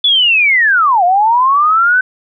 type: linear two-way sweep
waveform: sine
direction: down then up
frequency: 3476 to 687 to 1532 Hz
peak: -7 dBFS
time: 0.04-2.01 s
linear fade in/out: 5 ms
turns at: 1.04 s
effects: none